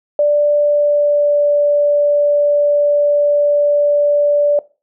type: tone with pitch glide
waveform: sine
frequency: 587.3 to 582.9 Hz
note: D5 to D5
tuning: 0 to -13 cents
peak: -9 dBFS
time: 0.19-4.59 s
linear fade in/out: 2 ms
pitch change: -13 cents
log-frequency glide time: 0.52-1.44 s
effects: noise-tail reverb RT60 0.3 s tail -19 dB re dry